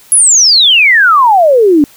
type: exponential sweep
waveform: sine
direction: down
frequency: 11000 to 277.2 Hz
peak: -3 dBFS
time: 0.12-1.84 s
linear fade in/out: 0 ms
effects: white hiss -41 dBFS RMS until 1.96 s